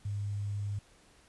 sine tone with quantisation, 101.9 Hz, G#2, 32 cents flat, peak -32 dBFS, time 0.05-0.79 s, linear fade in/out 5 ms, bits 10, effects pink hiss -62 dBFS RMS until 1.28 s + resampled to 24000 Hz

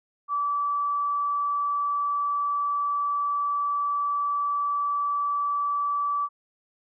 sine tone, 1155 Hz, D6, 29 cents flat, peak -23 dBFS, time 0.28-6.29 s, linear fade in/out 50 ms, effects none

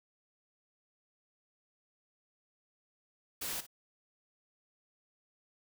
white noise with echo, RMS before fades -38 dBFS, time 3.41-3.61 s, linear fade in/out 10 ms, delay 57 ms, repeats 1, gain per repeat -14 dB, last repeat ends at 3.667 s, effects none

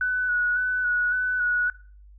sine tone with vibrato, 1480 Hz, F#6, in tune, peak -21 dBFS, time 0.01-1.7 s, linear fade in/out 2 ms, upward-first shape square, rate 1.8 Hz, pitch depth 21 cents each way, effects noise-tail reverb RT60 0.4 s tail -20 dB re dry + added 50 Hz sine -46 dBFS peak until 2.18 s

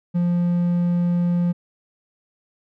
triangle tone, 174.61 Hz, F3, in tune, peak -15 dBFS, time 0.14-1.53 s, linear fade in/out 20 ms, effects none

